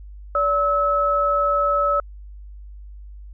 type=tone pair together; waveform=sine; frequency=576 / 1296.7 Hz; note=D5 / E6; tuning=-34 / -29 cents; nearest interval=octave + major second; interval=1405 cents; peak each=-21 / -18 dBFS; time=0.35-2 s; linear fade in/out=2 ms; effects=added 50 Hz sine -36 dBFS peak until 3.33 s